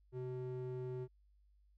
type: ring-modulated tone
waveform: triangle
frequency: 253.7 Hz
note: B3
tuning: 47 cents sharp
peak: -35 dBFS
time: 0.12-1.08 s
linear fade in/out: 50 ms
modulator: 124 Hz
effects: added 50 Hz sine -66 dBFS peak until 1.77 s